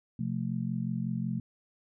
sine chord, F major, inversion second, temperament equal with one note detuned, 129.09 / 174.61 / 220 Hz, C3 / F3 / A3, -23 / 0 / 0 cents, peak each -34 dBFS, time 0.19-1.4 s, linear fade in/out 5 ms, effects none

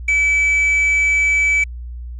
triangle tone with quantisation, 2300 Hz, D7, 37 cents flat, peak -11 dBFS, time 0.08-1.64 s, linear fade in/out 5 ms, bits 6, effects added 60 Hz sine -27 dBFS peak until 2.19 s + resampled to 22050 Hz

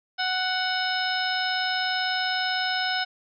harmonic tone with a mistuned harmonic, 742 Hz, F#5, 5 cents sharp, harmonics 1 / 2 / 3 / 4 / 5 / 6 / 7, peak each -29 / -28 / -35 / -33 / -33 / -38 / -32 dBFS, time 0.18-3.05 s, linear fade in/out 20 ms, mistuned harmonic 6, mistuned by -110 cents, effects none

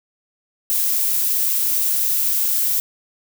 violet noise, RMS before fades -19 dBFS, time 0.7-2.8 s, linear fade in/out 0 ms, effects none

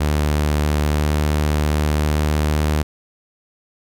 sawtooth tone with pitch glide, 74.7 to 75.79 Hz, D2 to D#2, +30 to -45 cents, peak -12 dBFS, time 0-2.83 s, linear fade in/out 10 ms, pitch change +25 cents, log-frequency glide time 0.7-2.7 s, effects none

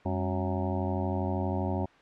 harmonic tone with a mistuned harmonic, 92.5 Hz, F#2, in tune, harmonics 1 / 2 / 3 / 4 / 6 / 7 / 8 / 9 / 10, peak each -31 / -34 / -36 / -37 / -39 / -39 / -40 / -41 / -41 dBFS, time 0.05-1.86 s, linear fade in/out 10 ms, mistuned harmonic 2, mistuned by +140 cents, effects white hiss -56 dBFS RMS until 2.01 s + low-pass 2000 Hz 12 dB/octave

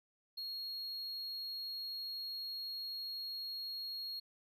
triangle tone, 4293 Hz, C8, 44 cents sharp, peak -39 dBFS, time 0.37-4.2 s, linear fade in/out 10 ms, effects none

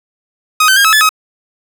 sawtooth tone with pitch steps, 1255 / 1537 / 1617 / 1293 / 1730 / 1270 Hz, D#6 / G6 / G#6 / E6 / A6 / D#6, +15 / -35 / -47 / -34 / -30 / +35 cents, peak -3 dBFS, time 0.6-1.092 s, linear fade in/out 5 ms, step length 82 ms, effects none

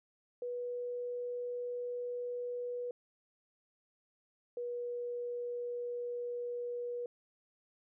sine tone pair in turn, 488.2 / 483.4 Hz, B4 / B4, -20 / -37 cents, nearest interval unison, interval 17 cents, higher first, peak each -36 / -36 dBFS, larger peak neither, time 0.42-2.91 / 4.57-7.06 s, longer neither, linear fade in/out 2 ms, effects none

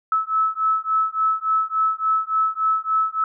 sine beating tone pair, 1300 / 1303.5 Hz, E6 / E6, -24 / -20 cents, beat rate 3.5 Hz, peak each -21 dBFS, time 0.12-3.24 s, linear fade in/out 2 ms, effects none

